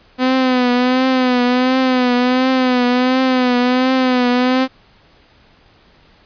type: tone with vibrato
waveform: sawtooth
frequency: 253.1 Hz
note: B3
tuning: 43 cents sharp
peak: -8 dBFS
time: 0.18-4.68 s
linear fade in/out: 50 ms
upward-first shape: triangle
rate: 1.4 Hz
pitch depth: 63 cents each way
effects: pink hiss -50 dBFS RMS until 6.25 s + resampled to 11025 Hz